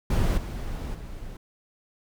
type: noise with level steps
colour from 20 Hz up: brown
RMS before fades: -22 / -32 / -38 dBFS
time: 0.1-1.37 s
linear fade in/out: 5 ms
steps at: 0.37 / 0.94 s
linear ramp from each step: 10 ms
effects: none